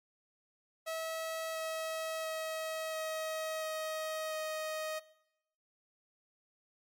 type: tone with pitch steps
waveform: sawtooth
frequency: 646 / 641.9 / 637.8 / 633.8 / 629.8 / 625.8 Hz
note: E5 / E5 / D#5 / D#5 / D#5 / D#5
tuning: -35 / -46 / +43 / +32 / +21 / +10 cents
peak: -32 dBFS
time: 0.86-5 s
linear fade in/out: 20 ms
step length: 690 ms
effects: noise-tail reverb RT60 0.8 s tail -19 dB re dry + MP3 96 kbps